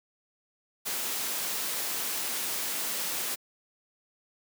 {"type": "noise", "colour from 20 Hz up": "white", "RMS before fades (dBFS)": -32, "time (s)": [0.85, 3.36], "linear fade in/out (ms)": 20, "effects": ["high-pass 200 Hz 12 dB/octave"]}